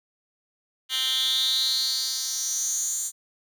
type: tone with high-pass filter sweep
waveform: 10% pulse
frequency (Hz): 261.1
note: C4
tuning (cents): -3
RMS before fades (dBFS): -26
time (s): 0.89-3.12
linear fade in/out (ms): 50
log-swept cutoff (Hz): 2900 to 7600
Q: 6.5
effects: none